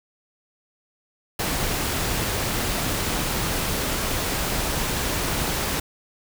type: noise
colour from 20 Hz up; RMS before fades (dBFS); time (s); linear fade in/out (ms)
pink; -25; 1.39-5.8; 5
effects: none